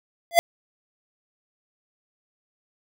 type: tone with exponential growth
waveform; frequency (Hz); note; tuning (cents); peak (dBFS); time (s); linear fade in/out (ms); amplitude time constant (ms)
square; 682; F5; -41; -8; 0.31-0.39; 0; 17
effects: none